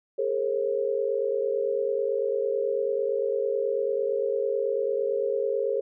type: tone cluster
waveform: sine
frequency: 410.1 / 459.1 / 538 Hz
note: G#4 / A#4 / C5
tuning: -22 / -26 / +48 cents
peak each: -28 dBFS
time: 0.18-5.81 s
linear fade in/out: 10 ms
effects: none